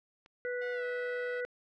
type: click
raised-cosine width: 0.2 ms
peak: -38 dBFS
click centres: 0.261 s
type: harmonic tone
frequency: 491.9 Hz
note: B4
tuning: 7 cents flat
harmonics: 1 / 3 / 4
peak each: -34 / -40 / -43 dBFS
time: 0.45-1.45 s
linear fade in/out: 0 ms
type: tone with pitch glide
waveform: 10% pulse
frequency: 721 to 646.1 Hz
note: F#5 to E5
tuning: -45 to -35 cents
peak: -40 dBFS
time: 0.61-1.41 s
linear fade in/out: 10 ms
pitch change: -190 cents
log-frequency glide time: 0.72-0.84 s
effects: low-pass 4000 Hz 12 dB/octave